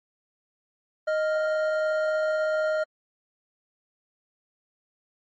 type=tone pair together; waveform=triangle; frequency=622.2 / 1396.9 Hz; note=D#5 / F6; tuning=0 / 0 cents; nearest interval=octave + major second; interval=1400 cents; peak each=-21 / -29 dBFS; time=1.07-2.84 s; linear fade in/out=10 ms; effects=MP3 32 kbps